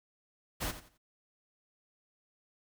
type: noise with echo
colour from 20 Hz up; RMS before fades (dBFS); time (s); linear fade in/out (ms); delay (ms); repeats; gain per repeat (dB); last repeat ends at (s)
pink; -35; 0.6-0.72; 20; 87; 3; -12; 0.981
effects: none